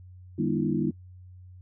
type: tone cluster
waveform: sine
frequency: 153.4 / 202.1 / 242.8 / 305.9 / 337.8 Hz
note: D#3 / G#3 / B3 / D#4 / E4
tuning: -24 / -47 / -29 / -29 / +42 cents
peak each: -30 dBFS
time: 0.38-0.91 s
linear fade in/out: 10 ms
effects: noise-tail reverb RT60 0.1 s tail -21 dB re dry + added 91 Hz sine -45 dBFS peak until 1.61 s